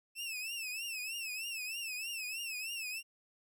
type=tone with vibrato; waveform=sawtooth; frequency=2637 Hz; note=E7; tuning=in tune; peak=-35 dBFS; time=0.15-3.03 s; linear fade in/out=50 ms; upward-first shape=triangle; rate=3.2 Hz; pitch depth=140 cents each way; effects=none